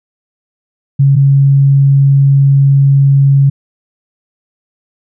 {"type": "tone pair in turn", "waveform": "sine", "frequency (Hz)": [138.4, 138.4], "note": ["C#3", "C#3"], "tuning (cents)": [-2, -2], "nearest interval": "unison", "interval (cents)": 0, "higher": "neither", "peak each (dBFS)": -4, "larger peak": "neither", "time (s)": [[0.99, 1.16], [1.16, 3.5]], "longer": "second", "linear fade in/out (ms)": 10, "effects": []}